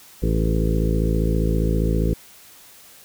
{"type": "harmonic tone with a mistuned harmonic", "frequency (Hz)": 55, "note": "A1", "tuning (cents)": 0, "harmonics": [1, 2, 3, 4, 5, 6, 7, 8, 9], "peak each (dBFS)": [-20, -26, -24, -29, -30, -30, -31, -31, -32], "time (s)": [0.22, 2.14], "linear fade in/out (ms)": 10, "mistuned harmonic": 7, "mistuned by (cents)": 39, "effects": ["white hiss -47 dBFS RMS until 3.04 s"]}